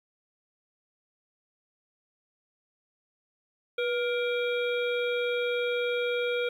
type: harmonic tone with a mistuned harmonic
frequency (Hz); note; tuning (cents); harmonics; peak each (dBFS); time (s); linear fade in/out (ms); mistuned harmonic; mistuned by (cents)
470; A#4; +14; 1 / 3 / 5 / 7 / 8; -27 / -35 / -35 / -39 / -44; 3.78-6.49; 5; 1; +60
effects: 10-bit